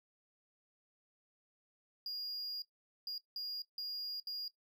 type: tone bursts at uneven times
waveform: triangle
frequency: 4844 Hz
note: D#8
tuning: 47 cents flat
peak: -37 dBFS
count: 5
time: 2.06-2.62 / 3.07-3.18 / 3.36-3.62 / 3.78-4.2 / 4.27-4.48 s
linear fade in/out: 2 ms
effects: noise-tail reverb RT60 0.1 s tail -17 dB re dry